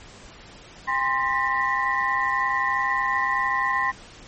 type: tone cluster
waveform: sine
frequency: 807 / 1044 / 1815 / 1947 Hz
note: G#5 / C6 / A#6 / B6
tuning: -50 / -4 / -47 / -25 cents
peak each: -30 / -23 / -28 / -26 dBFS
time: 0.87-3.92 s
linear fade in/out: 20 ms
effects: pink hiss -45 dBFS RMS until 4.27 s + MP3 32 kbps